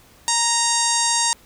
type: harmonic tone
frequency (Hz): 932.3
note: A#5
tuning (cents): 0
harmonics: 1 / 2 / 3 / 4 / 5 / 6 / 7 / 8 / 9 / 10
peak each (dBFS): -23 / -29 / -33 / -27 / -26 / -27 / -24 / -25 / -28 / -28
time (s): 0.28-1.33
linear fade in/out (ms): 0
effects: pink hiss -51 dBFS RMS until 1.45 s